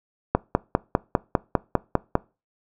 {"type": "click train", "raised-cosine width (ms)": 1, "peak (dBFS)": -3, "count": 10, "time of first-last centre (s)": [0.35, 2.154], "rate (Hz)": 4.99, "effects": ["noise-tail reverb RT60 0.3 s tail -23 dB re dry"]}